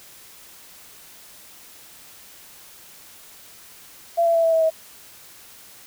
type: tone with pitch steps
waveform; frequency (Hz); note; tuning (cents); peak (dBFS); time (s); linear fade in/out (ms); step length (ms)
sine; 679 / 671.2 / 663.5 / 655.9 / 648.3 / 640.9; F5 / E5 / E5 / E5 / E5 / E5; -49 / +31 / +11 / -9 / -29 / -49; -15; 4.17-4.704; 20; 89
effects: white hiss -46 dBFS RMS until 5.86 s